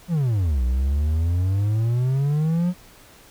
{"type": "exponential two-way sweep", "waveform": "triangle", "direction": "down then up", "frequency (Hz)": [183.2, 60.3, 183.2], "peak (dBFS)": -16, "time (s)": [0.08, 2.74], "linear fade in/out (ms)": 50, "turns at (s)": 0.63, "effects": ["pink hiss -49 dBFS RMS until 3.3 s"]}